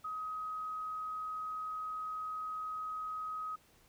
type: tone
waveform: sine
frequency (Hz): 1263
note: D#6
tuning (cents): +26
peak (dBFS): -37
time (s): 0.04-3.56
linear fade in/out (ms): 10
effects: pink hiss -66 dBFS RMS until 3.88 s